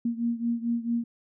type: beating tone pair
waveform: sine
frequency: 233.1 / 237.6 Hz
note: A#3 / A#3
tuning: 0 / +33 cents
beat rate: 4.5 Hz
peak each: -27 / -30 dBFS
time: 0.05-1.04 s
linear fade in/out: 5 ms
effects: none